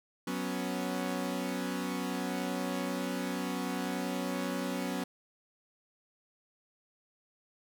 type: chord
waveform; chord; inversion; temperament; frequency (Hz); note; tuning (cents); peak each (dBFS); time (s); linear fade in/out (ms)
sawtooth; F# suspended fourth; none; equal; 185 / 246.9 / 277.2; F#3 / B3 / C#4; 0 / 0 / 0; -33; 0.27-5.04; 5
effects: none